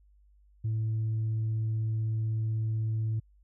sine tone, 110.5 Hz, A2, 8 cents sharp, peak -25 dBFS, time 0.64-3.2 s, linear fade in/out 10 ms, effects tanh soft clip ceiling -25 dBFS + added 50 Hz sine -58 dBFS peak until 3.43 s

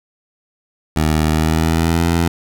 15% pulse tone with pitch glide, 77.78 to 84.33 Hz, D#2 to E2, 0 to +40 cents, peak -7 dBFS, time 0.96-2.28 s, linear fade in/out 5 ms, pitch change +140 cents, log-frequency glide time 1.28-2.07 s, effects none

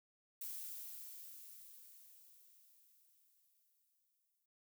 violet noise with exponential decay, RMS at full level -45 dBFS, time 0.41-4.46 s, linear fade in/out 5 ms, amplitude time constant 880 ms, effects none

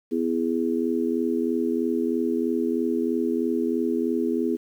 harmonic tone, 83.1 Hz, E2, 15 cents sharp, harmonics 3 / 4 / 5, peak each -25 / -26 / -27 dBFS, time 0.11-4.57 s, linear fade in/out 20 ms, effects 9-bit

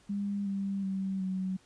sine tone with pitch steps, 201.5 / 196.78 / 192.18 / 187.68 Hz, G3 / G3 / G3 / F#3, +48 / +7 / -34 / +25 cents, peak -30 dBFS, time 0.09-1.57 s, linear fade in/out 10 ms, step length 370 ms, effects pink hiss -63 dBFS RMS until 1.65 s + resampled to 22050 Hz

